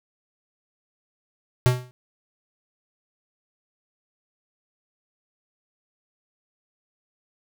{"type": "tone with exponential decay", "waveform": "square", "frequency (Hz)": 125.2, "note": "B2", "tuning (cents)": 24, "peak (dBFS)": -12, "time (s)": [1.66, 1.91], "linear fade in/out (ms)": 0, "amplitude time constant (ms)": 53, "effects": []}